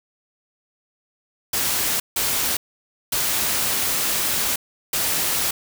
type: noise bursts at uneven times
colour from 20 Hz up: white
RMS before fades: -22 dBFS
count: 4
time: 1.53-2 / 2.16-2.57 / 3.12-4.56 / 4.93-5.51 s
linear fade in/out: 5 ms
effects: none